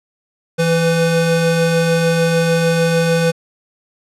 square tone pair together, 164.81 / 501.1 Hz, E3 / B4, 0 / +25 cents, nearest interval octave + perfect fifth, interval 1925 cents, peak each -16 dBFS, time 0.58-3.32 s, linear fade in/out 20 ms, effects low-pass 10000 Hz 12 dB/octave

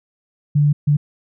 sine tone bursts at uneven times, 146.6 Hz, D3, 3 cents flat, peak -11 dBFS, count 2, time 0.55-0.73 / 0.87-0.97 s, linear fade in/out 10 ms, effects none

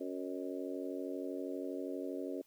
harmonic tone with a mistuned harmonic, 92.5 Hz, F#2, in tune, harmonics 3 / 4 / 5 / 6 / 7, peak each -41 / -43 / -45 / -47 / -48 dBFS, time 0-2.42 s, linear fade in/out 10 ms, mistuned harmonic 7, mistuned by -55 cents, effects white hiss -70 dBFS RMS until 2.46 s

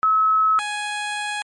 sine / 15% pulse tone pair in turn, 1291 / 833.4 Hz, E6 / G#5, -37 / +6 cents, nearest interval minor sixth, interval 757 cents, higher first, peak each -14 / -18 dBFS, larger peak first, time 0.03-0.59 / 0.59-1.42 s, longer second, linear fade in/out 0 ms, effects low-pass 11000 Hz 12 dB/octave + MP3 48 kbps

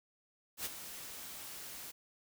white noise with ADSR envelope, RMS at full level -37 dBFS, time 0.57-1.92 s, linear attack 84 ms, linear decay 25 ms, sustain -10 dB, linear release 17 ms, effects none

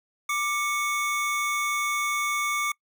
square tone pair together, 1182.2 / 2215 Hz, D6 / C#7, +11 / -2 cents, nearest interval major seventh, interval 1087 cents, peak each -28 dBFS, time 0.29-2.72 s, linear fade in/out 5 ms, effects noise-tail reverb RT60 0.1 s tail -25 dB re dry

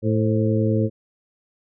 harmonic tone with a mistuned harmonic, 110 Hz, A2, in tune, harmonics 1 / 2 / 3 / 4 / 5, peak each -20 / -23 / -25 / -26 / -27 dBFS, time 0.02-0.9 s, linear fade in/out 50 ms, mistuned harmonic 5, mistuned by -62 cents, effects none

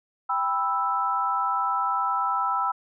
sine chord, E minor, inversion first, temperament just, 791.1 / 988.9 / 1318.5 Hz, G5 / B5 / E6, +16 / +2 / 0 cents, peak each -29 / -27 / -25 dBFS, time 0.29-2.72 s, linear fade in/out 10 ms, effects none

